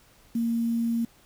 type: tone with quantisation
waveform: sine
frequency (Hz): 231.7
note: A#3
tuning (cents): -10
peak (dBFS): -23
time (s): 0.35-1.05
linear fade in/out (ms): 5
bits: 8
effects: pink hiss -58 dBFS RMS until 1.25 s